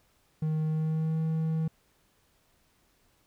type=tone with pitch glide; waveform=triangle; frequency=156.2 to 159.94 Hz; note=D#3 to D#3; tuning=+7 to +48 cents; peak=-24 dBFS; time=0.42-1.68 s; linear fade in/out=5 ms; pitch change=+41 cents; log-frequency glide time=0.65-1.19 s; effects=pink hiss -68 dBFS RMS until 3.26 s